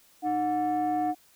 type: tone pair together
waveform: sine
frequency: 306.5 / 729 Hz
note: D#4 / F#5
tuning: -26 / -26 cents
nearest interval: octave + minor third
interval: 1500 cents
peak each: -27 / -24 dBFS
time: 0.22-1.15 s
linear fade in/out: 50 ms
effects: tanh soft clip ceiling -21 dBFS + white hiss -60 dBFS RMS until 1.35 s